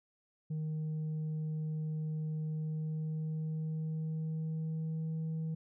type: tone with pitch glide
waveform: sine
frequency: 155.56 to 159.93 Hz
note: D#3 to D#3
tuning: 0 to +48 cents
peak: -31 dBFS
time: 0.5-5.55 s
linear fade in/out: 10 ms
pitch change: +48 cents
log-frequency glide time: 2.47-5.15 s
effects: tanh soft clip ceiling -33 dBFS